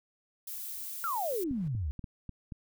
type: noise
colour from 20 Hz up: violet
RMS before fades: -40 dBFS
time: 0.47-1.44 s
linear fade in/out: 5 ms
type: exponential sweep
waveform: sine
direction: down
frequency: 1439 to 65.41 Hz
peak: -30 dBFS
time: 1.04-1.91 s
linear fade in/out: 0 ms
type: noise with exponential growth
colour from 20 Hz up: brown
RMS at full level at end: -48 dBFS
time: 1.12-1.68 s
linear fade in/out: 2 ms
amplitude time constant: 120 ms
type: clicks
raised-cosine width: 5 ms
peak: -28 dBFS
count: 6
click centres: 1.511 / 1.75 / 1.993 / 2.042 / 2.293 / 2.522 s
effects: none